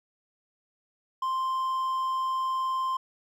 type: tone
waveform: triangle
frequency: 1046.5 Hz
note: C6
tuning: in tune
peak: -24 dBFS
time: 1.22-2.97 s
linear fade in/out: 5 ms
effects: none